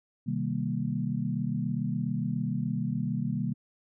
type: chord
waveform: sine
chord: C minor seventh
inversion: none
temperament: equal with one note detuned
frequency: 128.57 / 155.56 / 196 / 233.1 Hz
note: C3 / Eb3 / G3 / Bb3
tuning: -30 / 0 / 0 / 0 cents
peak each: -33 dBFS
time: 0.26-3.54 s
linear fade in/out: 20 ms
effects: none